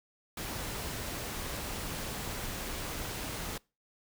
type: noise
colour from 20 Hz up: pink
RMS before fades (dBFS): -38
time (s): 0.37-3.58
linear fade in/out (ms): 5
effects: noise-tail reverb RT60 0.3 s tail -25 dB re dry